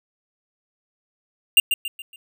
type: tone with echo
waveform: square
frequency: 2794 Hz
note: F7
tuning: in tune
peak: -10 dBFS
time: 1.57-1.6 s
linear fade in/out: 2 ms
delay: 140 ms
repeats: 4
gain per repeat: -8 dB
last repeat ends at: 2.16 s
effects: none